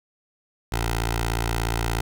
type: tone with notch filter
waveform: 10% pulse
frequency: 56.9 Hz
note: A#1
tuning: 41 cents flat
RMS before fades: -25 dBFS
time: 0.72-2.01 s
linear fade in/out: 5 ms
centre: 220 Hz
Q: 0.61
effects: none